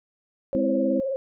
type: tone with vibrato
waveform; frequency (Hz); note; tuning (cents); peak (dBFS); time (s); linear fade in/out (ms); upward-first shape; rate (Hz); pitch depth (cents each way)
sine; 538; C5; +48; -24; 0.53-1.16; 0; triangle; 19; 68
type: chord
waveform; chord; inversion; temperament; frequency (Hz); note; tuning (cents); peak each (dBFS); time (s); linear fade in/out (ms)
sine; Ab augmented; none; equal; 207.7 / 261.6 / 329.6; Ab3 / C4 / E4; 0 / 0 / 0; -28 / -24 / -27; 0.55-1; 0
effects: none